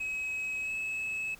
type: tone with pitch glide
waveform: sine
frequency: 2554 to 2587 Hz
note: D#7 to E7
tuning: +45 to -33 cents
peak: -29 dBFS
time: 0-1.35 s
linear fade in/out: 10 ms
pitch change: +22 cents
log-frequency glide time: 0.63-0.71 s
effects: tanh soft clip ceiling -31 dBFS + pink hiss -55 dBFS RMS until 1.39 s